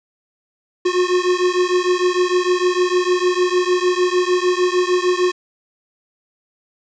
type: beating tone pair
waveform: square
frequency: 358.7 / 365.3 Hz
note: F4 / F#4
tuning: +46 / -22 cents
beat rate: 6.6 Hz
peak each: -18 / -19 dBFS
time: 0.85-5.32 s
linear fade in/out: 10 ms
effects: resampled to 16000 Hz + 8-bit